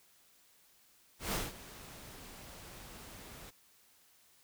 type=noise with ADSR envelope; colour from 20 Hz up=pink; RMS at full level=-34 dBFS; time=1.19-3.51 s; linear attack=140 ms; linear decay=190 ms; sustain=-17 dB; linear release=17 ms; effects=white hiss -66 dBFS RMS until 4.43 s